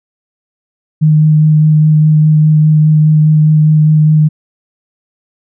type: tone with vibrato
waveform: sine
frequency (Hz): 154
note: D#3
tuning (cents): -17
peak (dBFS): -4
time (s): 1.01-4.29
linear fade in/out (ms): 20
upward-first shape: sine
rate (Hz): 4.9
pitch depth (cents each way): 12
effects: none